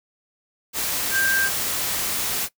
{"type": "tone in noise", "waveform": "sine", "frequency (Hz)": 1583, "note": "G6", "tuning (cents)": 17, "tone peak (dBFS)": -19, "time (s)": [1.11, 1.5], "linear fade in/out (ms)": 50, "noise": "white", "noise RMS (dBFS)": -25, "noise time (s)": [0.73, 2.49], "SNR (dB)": 3, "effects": ["noise-tail reverb RT60 0.1 s tail -20 dB re dry"]}